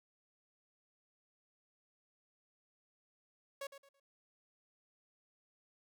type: tone with echo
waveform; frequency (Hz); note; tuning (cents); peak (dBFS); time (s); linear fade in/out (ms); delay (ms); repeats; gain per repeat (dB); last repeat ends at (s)
sawtooth; 554.4; C#5; 0; -37; 3.61-3.67; 5; 110; 3; -11; 4
effects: none